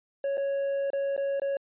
triangle tone with dropouts, 554.4 Hz, C#5, in tune, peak -24 dBFS, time 0.24-1.57 s, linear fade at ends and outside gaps 2 ms, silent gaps 0.372-0.378 / 0.903-0.932 / 1.165-1.177 / 1.398-1.418 s, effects resampled to 8000 Hz

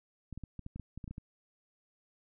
clicks, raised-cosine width 5 ms, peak -30 dBFS, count 12, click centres 0.327 / 0.376 / 0.437 / 0.593 / 0.664 / 0.76 / 0.797 / 0.976 / 1.042 / 1.078 / 1.11 / 1.181 s, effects none

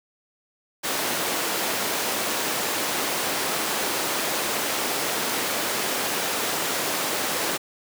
pink high-pass noise, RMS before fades -26 dBFS, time 0.83-7.58 s, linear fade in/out 20 ms, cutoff 330 Hz, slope 12 dB/octave, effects none

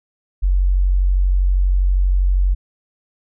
sine tone, 46.25 Hz, F#1, in tune, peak -12 dBFS, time 0.42-2.55 s, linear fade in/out 20 ms, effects none

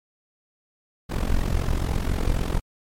brown noise with amplitude modulation, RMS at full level -19 dBFS, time 1.09-2.6 s, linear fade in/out 20 ms, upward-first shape sine, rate 44 Hz, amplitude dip 85%, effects MP3 64 kbps

